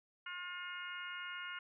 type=harmonic tone; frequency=356.8 Hz; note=F4; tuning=37 cents sharp; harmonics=3 / 4 / 5 / 6 / 7 / 8; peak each=-51 / -45 / -54 / -50 / -59 / -49 dBFS; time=0.26-1.59 s; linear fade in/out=5 ms; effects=none